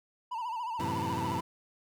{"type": "tone with vibrato", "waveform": "triangle", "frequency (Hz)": 938, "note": "A#5", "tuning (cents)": 11, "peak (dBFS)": -31, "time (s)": [0.31, 1.41], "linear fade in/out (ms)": 10, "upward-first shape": "sine", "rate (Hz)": 14, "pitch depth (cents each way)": 110}
{"type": "chord", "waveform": "20% pulse", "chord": "F# half-diminished seventh", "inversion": "none", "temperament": "equal", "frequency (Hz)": [92.5, 110, 130.81, 164.81], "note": ["F#2", "A2", "C3", "E3"], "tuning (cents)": [0, 0, 0, 0], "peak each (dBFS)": -34, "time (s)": [0.79, 1.41], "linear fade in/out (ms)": 10}
{"effects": []}